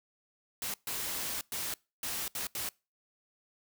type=noise bursts at uneven times; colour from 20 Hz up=white; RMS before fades=-36 dBFS; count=6; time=0.62-0.74 / 0.87-1.41 / 1.52-1.74 / 2.03-2.28 / 2.35-2.47 / 2.55-2.69 s; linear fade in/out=2 ms; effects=noise-tail reverb RT60 0.3 s tail -25 dB re dry